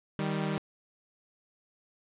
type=tone pair together; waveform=sawtooth; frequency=155.57 / 196 Hz; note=D#3 / G3; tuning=0 / 0 cents; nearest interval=major third; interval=400 cents; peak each=-28 dBFS; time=0.19-0.58 s; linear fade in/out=0 ms; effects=resampled to 8000 Hz + 10-bit